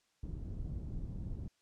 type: low-pass noise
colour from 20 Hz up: pink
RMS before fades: -41 dBFS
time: 0.23-1.48 s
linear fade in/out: 5 ms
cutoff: 170 Hz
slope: 12 dB/octave
effects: white hiss -75 dBFS RMS until 1.61 s + low-pass 7000 Hz 12 dB/octave